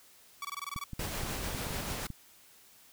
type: tone bursts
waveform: sawtooth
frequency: 1139 Hz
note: C#6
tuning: 47 cents sharp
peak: -32 dBFS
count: 9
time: 0.42-0.84 s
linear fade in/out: 2 ms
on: 28 ms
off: 21 ms
type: clicks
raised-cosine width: 5 ms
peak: -27 dBFS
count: 9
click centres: 0.762 / 0.933 / 0.995 / 1.235 / 1.464 / 1.548 / 1.668 / 1.707 / 2.103 s
type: noise with tremolo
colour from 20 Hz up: pink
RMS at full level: -36 dBFS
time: 0.99-2.07 s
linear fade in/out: 5 ms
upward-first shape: sine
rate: 6.8 Hz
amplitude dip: 25%
effects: white hiss -59 dBFS RMS until 2.92 s